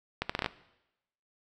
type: accelerating click train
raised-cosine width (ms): 0.3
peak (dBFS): -13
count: 7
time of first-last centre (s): 0.22-0.461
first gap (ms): 75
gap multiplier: 0.74
effects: noise-tail reverb RT60 0.9 s tail -18 dB re dry